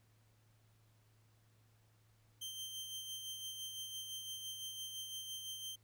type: tone with tremolo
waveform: sawtooth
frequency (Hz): 3136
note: G7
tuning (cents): 0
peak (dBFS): -39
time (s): 2.41-5.76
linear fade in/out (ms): 10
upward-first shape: sine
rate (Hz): 5.9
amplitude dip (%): 40
effects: added 109 Hz sine -68 dBFS peak until 5.83 s + pink hiss -75 dBFS RMS until 5.83 s